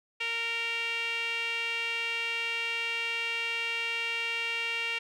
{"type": "tone with band-pass filter", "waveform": "sawtooth", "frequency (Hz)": 462.6, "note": "A#4", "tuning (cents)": -13, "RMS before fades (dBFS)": -32, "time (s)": [0.2, 4.99], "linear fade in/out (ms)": 10, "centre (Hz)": 2600, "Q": 5.7, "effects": []}